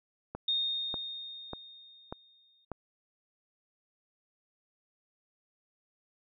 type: click train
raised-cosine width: 1 ms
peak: -23 dBFS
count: 5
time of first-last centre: 0.35-2.717 s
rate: 1.69 Hz
type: tone with exponential decay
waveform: sine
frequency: 3685 Hz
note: A#7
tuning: 21 cents flat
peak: -26 dBFS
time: 0.48-2.65 s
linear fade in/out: 5 ms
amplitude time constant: 470 ms
effects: none